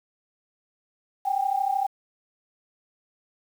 sine tone pair together, 770 / 803.1 Hz, G5 / G5, -31 / +42 cents, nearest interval minor second, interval 73 cents, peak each -25 dBFS, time 1.25-1.87 s, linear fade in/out 10 ms, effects 8-bit

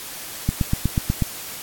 click train, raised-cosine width 5 ms, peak -6 dBFS, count 7, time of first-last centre 0.49-1.223 s, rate 8.19 Hz, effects white hiss -34 dBFS RMS until 1.62 s + AAC 64 kbps

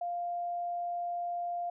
sine tone, 698.5 Hz, F5, in tune, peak -32 dBFS, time 0.01-1.7 s, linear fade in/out 5 ms, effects none

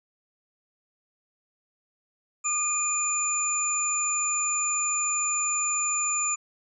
sine tone cluster, 1213 / 2450 / 7060 Hz, D#6 / D#7 / A8, -44 / -27 / +5 cents, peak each -31 / -33 / -25 dBFS, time 2.44-6.36 s, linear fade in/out 20 ms, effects none

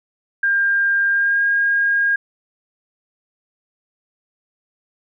sine tone with pitch glide, 1601 to 1624.3 Hz, G6 to G#6, +36 to -39 cents, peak -14 dBFS, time 0.43-2.16 s, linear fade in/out 5 ms, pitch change +25 cents, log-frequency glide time 1.1-1.43 s, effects none

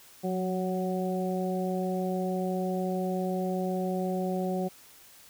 harmonic tone with a mistuned harmonic, 185.8 Hz, F#3, 7 cents sharp, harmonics 1 / 2 / 3 / 4, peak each -30 / -33 / -35 / -36 dBFS, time 0.23-4.69 s, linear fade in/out 20 ms, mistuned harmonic 1, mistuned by -25 cents, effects white hiss -54 dBFS RMS until 5.29 s

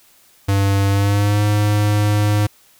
square tone with pitch glide, 98.9 to 104.3 Hz, G2 to G#2, +16 to +8 cents, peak -14 dBFS, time 0.48-2.47 s, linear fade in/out 10 ms, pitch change +92 cents, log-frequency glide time 0.89-1.43 s, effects white hiss -52 dBFS RMS until 2.79 s

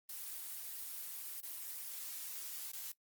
blue noise with dropouts, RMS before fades -45 dBFS, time 0.09-2.92 s, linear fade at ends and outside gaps 5 ms, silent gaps 1.407-1.43 / 2.718-2.732 s, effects noise-tail reverb RT60 0.1 s tail -20 dB re dry + Opus 24 kbps

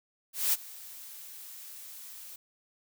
blue noise with ADSR envelope, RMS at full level -25 dBFS, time 0.33-2.36 s, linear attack 200 ms, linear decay 29 ms, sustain -21 dB, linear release 5 ms, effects none

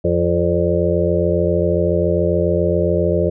harmonic tone with a mistuned harmonic, 87.31 Hz, F2, in tune, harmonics 1 / 2 / 4 / 5 / 6 / 7, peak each -21 / -21 / -21 / -21 / -21 / -21 dBFS, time 0.04-3.3 s, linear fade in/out 10 ms, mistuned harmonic 7, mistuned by -40 cents, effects none

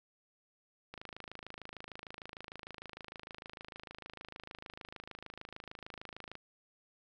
click train, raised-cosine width 0.3 ms, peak -29 dBFS, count 145, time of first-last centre 0.94-6.354 s, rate 26.6 Hz, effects none

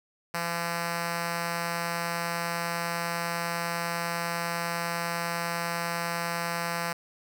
5% pulse tone with notch filter, 170 Hz, F3, 46 cents flat, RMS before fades -31 dBFS, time 0.34-6.93 s, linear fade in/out 5 ms, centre 360 Hz, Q 2, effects none

